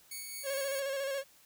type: tone with tremolo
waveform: 5% pulse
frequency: 2229 Hz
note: C#7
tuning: 9 cents sharp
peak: -30 dBFS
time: 0.11-0.8 s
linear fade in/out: 5 ms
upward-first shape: sine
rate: 4.7 Hz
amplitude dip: 25%
type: tone with vibrato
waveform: 45% pulse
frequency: 548 Hz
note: C#5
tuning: 20 cents flat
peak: -33 dBFS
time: 0.43-1.24 s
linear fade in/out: 50 ms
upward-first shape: square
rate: 14 Hz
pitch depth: 35 cents each way
effects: white hiss -62 dBFS RMS until 1.45 s